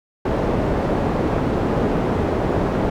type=low-pass noise; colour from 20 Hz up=white; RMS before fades=-20 dBFS; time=0.25-2.9 s; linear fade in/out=5 ms; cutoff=520 Hz; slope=12 dB/octave; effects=none